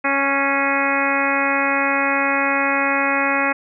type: harmonic tone with a mistuned harmonic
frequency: 277.2 Hz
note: C#4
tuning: in tune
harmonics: 1 / 2 / 3 / 4 / 5 / 6 / 7 / 8 / 9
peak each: -25 / -25 / -25 / -25 / -25 / -25 / -25 / -25 / -25 dBFS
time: 0.04-3.53 s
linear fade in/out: 10 ms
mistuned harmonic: 8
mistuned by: -33 cents
effects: none